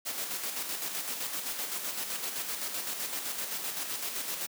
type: noise with tremolo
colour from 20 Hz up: white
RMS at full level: -34 dBFS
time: 0.05-4.47 s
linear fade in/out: 20 ms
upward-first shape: square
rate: 7.8 Hz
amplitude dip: 40%
effects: high-pass 200 Hz 12 dB/octave